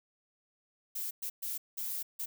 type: noise bursts at uneven times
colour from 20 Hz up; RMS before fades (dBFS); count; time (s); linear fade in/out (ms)
violet; -37; 5; 0.95-1.11 / 1.22-1.3 / 1.42-1.58 / 1.77-2.03 / 2.19-2.26; 10
effects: none